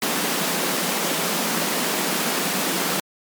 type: high-pass noise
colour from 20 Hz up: pink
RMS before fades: -23 dBFS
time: 0.02-3 s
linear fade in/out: 2 ms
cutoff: 160 Hz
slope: 96 dB/octave
effects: MP3 96 kbps